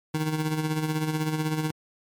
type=tone with tremolo; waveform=25% pulse; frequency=155.56 Hz; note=D#3; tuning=in tune; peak=-19 dBFS; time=0.14-1.71 s; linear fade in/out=5 ms; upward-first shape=sine; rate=16 Hz; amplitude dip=55%; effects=MP3 96 kbps